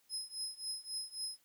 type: tone with tremolo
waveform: 30% pulse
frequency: 5110 Hz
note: D#8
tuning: 45 cents sharp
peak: -32 dBFS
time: 0.09-1.39 s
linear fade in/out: 50 ms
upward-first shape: triangle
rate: 3.7 Hz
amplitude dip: 95%
effects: white hiss -72 dBFS RMS until 1.44 s + high-pass 80 Hz 12 dB/octave